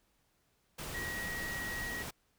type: tone in noise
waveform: sine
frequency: 1905 Hz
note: A#6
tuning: 37 cents sharp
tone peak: -38 dBFS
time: 0.94-2.03 s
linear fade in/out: 10 ms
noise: pink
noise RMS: -42 dBFS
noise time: 0.78-2.11 s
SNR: +1 dB
effects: pink hiss -74 dBFS RMS until 2.38 s